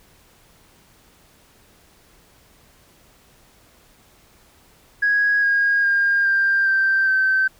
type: tone with pitch steps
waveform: sine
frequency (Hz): 1656 / 1633.2 / 1610.7 / 1588.5 / 1566.7 / 1545.1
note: G#6 / G#6 / G6 / G6 / G6 / G6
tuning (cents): -5 / -29 / +47 / +23 / -1 / -25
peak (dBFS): -14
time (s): 5.02-7.48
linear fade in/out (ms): 10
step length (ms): 410
effects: tanh soft clip ceiling -10 dBFS + pink hiss -54 dBFS RMS until 7.59 s